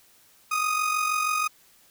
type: tone with amplitude modulation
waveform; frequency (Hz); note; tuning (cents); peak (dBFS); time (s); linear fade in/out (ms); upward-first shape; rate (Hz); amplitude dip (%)
30% pulse; 1244.5; D#6; 0; -18; 0.51-1.48; 10; sine; 46.3; 55
effects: white hiss -58 dBFS RMS until 1.9 s